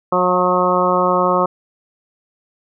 harmonic tone with a mistuned harmonic, 181.1 Hz, F#3, 37 cents flat, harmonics 1 / 2 / 3 / 4 / 5 / 6 / 7, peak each -23 / -21 / -18 / -23 / -22 / -18 / -21 dBFS, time 0.12-1.46 s, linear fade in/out 5 ms, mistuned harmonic 4, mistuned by -15 cents, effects none

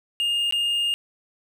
triangle tone with dropouts, 2829 Hz, F7, 22 cents sharp, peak -19 dBFS, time 0.2-0.94 s, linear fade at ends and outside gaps 0 ms, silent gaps 0.51-0.524 s, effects none

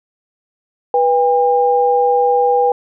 sine tone pair together, 490 / 804.6 Hz, B4 / G5, -14 / +45 cents, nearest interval major sixth, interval 859 cents, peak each -13 dBFS, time 0.94-2.72 s, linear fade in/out 2 ms, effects none

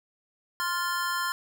square chord, F major, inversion second, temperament just, 1047.7 / 1396.9 / 1746.1 Hz, C6 / F6 / A6, +2 / 0 / -14 cents, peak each -31 / -32 / -35 dBFS, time 0.6-1.32 s, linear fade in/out 0 ms, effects none

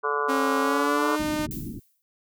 harmonic tone, 145.2 Hz, D3, 19 cents flat, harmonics 3 / 4 / 5 / 6 / 7 / 8 / 9 / 10, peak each -28 / -37 / -37 / -39 / -29 / -28 / -37 / -31 dBFS, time 0.03-1.17 s, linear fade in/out 20 ms
sawtooth tone with pitch glide, 271.1 to 304.3 Hz, C#4 to D#4, -38 to -38 cents, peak -21 dBFS, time 0.28-1.47 s, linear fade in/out 20 ms, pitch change +200 cents, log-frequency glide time 0.62-1.14 s
white low-pass noise, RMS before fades -35 dBFS, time 1.19-1.8 s, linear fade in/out 10 ms, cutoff 320 Hz, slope 48 dB/octave
violet noise with exponential decay, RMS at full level -35 dBFS, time 1.51-2.02 s, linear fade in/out 0 ms, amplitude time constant 110 ms
effects none

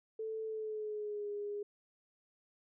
sine tone with pitch glide, 440.7 to 411.2 Hz, A4 to G#4, +3 to -17 cents, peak -37 dBFS, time 0.19-1.63 s, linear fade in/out 5 ms, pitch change -120 cents, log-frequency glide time 0.45-1.29 s, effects none

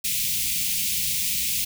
white band-stop noise, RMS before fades -25 dBFS, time 0.04-1.65 s, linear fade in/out 10 ms, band 220 to 2200 Hz, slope 48 dB/octave, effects none

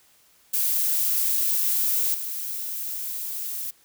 violet noise with level steps, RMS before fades -23 / -31 dBFS, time 0.53-3.71 s, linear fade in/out 10 ms, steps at 2.14 s, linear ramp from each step 5 ms, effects white hiss -59 dBFS RMS until 3.84 s

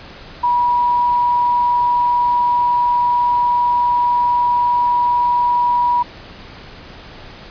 sine tone, 969 Hz, B5, 33 cents flat, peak -12 dBFS, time 0.43-6.03 s, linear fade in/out 10 ms, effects pink hiss -37 dBFS RMS until 7.5 s + resampled to 11025 Hz

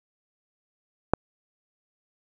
click, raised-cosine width 1 ms, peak -4 dBFS, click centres 1.136 s, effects none

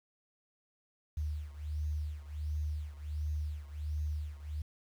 sine beating tone pair, 75.1 / 76.5 Hz, D2 / D#2, +39 / -29 cents, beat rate 1.4 Hz, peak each -36 / -39 dBFS, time 1.17-4.62 s, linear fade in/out 5 ms, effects 10-bit

